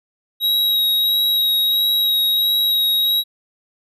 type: tone with vibrato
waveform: square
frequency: 3824 Hz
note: A#7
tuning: 43 cents sharp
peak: -15 dBFS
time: 0.4-3.24 s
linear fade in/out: 50 ms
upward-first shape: sine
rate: 1.5 Hz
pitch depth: 14 cents each way
effects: none

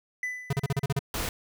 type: tone with exponential decay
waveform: triangle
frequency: 1997 Hz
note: B6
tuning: 19 cents sharp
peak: -25 dBFS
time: 0.23-0.83 s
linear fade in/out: 2 ms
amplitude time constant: 130 ms
type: tone bursts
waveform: square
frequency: 138.59 Hz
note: C#3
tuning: in tune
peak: -24 dBFS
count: 8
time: 0.5-0.992 s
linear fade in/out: 5 ms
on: 30 ms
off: 36 ms
type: noise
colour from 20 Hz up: pink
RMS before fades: -31 dBFS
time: 1.14-1.29 s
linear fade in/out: 2 ms
effects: none

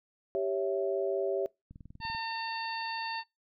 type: chord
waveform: sine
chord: C# diminished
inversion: second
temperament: equal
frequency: 392 / 554.4 / 659.3 Hz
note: G4 / C#5 / E5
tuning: 0 / 0 / 0 cents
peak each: -31 / -33 / -34 dBFS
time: 0.35-1.46 s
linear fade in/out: 0 ms
type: click train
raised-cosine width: 5 ms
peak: -36 dBFS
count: 10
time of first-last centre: 1.71-2.149 s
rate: 20.5 Hz
type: harmonic tone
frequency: 906 Hz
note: A#5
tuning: 50 cents flat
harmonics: 1 / 2 / 3 / 4 / 5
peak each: -35 / -41 / -42 / -49 / -41 dBFS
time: 2-3.24 s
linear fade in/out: 50 ms
effects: noise-tail reverb RT60 0.2 s tail -23 dB re dry

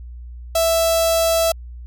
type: tone with notch filter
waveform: sawtooth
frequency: 660 Hz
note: E5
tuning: 2 cents sharp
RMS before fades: -17 dBFS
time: 0.55-1.52 s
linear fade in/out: 5 ms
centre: 1800 Hz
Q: 0.74
effects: added 60 Hz sine -32 dBFS peak until 1.86 s

